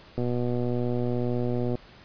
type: click train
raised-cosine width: 2 ms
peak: -16 dBFS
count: 193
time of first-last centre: 0.18-1.754 s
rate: 122 Hz
effects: pink hiss -51 dBFS RMS until 2.04 s + resampled to 11025 Hz